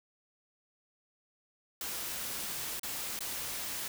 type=noise with dropouts; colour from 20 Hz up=white; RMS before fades=-38 dBFS; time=1.81-3.88 s; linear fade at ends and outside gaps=2 ms; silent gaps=2.796-2.832 / 3.191-3.206 s; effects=none